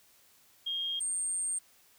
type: tone pair in turn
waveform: sine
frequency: 3236 / 8639 Hz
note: G#7 / C#9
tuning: -46 / -46 cents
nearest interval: octave + perfect fourth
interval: 1700 cents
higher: second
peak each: -31 / -30 dBFS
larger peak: second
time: 0.66-1 / 1-1.59 s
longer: second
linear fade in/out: 10 ms
effects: white hiss -63 dBFS RMS until 1.98 s